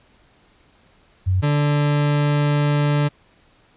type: tone pair in turn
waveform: sine / 40% pulse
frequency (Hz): 93 / 146.44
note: F#2 / D3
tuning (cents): +9 / -5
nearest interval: minor sixth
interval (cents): 786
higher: second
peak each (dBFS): -15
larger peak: neither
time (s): 1.26-1.42 / 1.42-3.09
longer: second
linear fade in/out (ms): 20
effects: pink hiss -56 dBFS RMS until 3.76 s + resampled to 8000 Hz